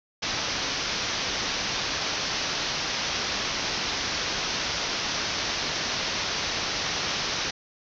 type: low-pass noise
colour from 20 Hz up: white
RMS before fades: -29 dBFS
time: 0.22-7.51 s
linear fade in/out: 10 ms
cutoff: 6100 Hz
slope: 96 dB/octave
effects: none